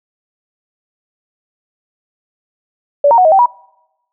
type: tone with pitch steps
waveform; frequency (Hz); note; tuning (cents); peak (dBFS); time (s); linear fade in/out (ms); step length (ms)
sine; 574 / 929 / 735 / 633 / 774 / 967; D5 / A#5 / F#5 / D#5 / G5 / B5; -40 / -6 / -12 / +30 / -22 / -37; -5; 3.04-3.46; 5; 70
effects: noise-tail reverb RT60 0.9 s tail -26 dB re dry